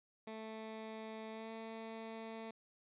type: tone with pitch glide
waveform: 15% pulse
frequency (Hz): 220 to 223.8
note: A3 to A3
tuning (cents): 0 to +30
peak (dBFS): -39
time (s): 0.27-2.51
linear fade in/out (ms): 5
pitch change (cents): +30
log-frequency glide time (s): 1.31-1.5
effects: resampled to 8000 Hz